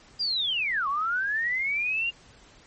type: linear two-way sweep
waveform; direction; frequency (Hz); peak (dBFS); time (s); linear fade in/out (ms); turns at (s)
sine; down then up; 4907 to 1076 to 2821; -24; 0.19-2.11; 20; 0.88
effects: pink hiss -54 dBFS RMS until 2.66 s + MP3 32 kbps